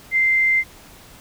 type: tone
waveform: sine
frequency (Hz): 2085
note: C7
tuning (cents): -7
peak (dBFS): -14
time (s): 0.11-0.64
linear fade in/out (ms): 50
effects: pink hiss -45 dBFS RMS until 1.2 s